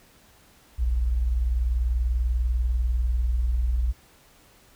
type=tone pair together; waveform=sine; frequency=40.06 / 60.3 Hz; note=E1 / B1; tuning=-49 / -41 cents; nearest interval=perfect fifth; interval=708 cents; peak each=-30 / -21 dBFS; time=0.78-3.93 s; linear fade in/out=20 ms; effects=pink hiss -56 dBFS RMS until 4.75 s